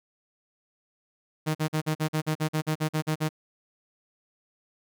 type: tone bursts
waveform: sawtooth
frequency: 155.56 Hz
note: D#3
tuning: in tune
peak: -20 dBFS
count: 14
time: 1.46-3.291 s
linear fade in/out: 20 ms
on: 89 ms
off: 45 ms
effects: none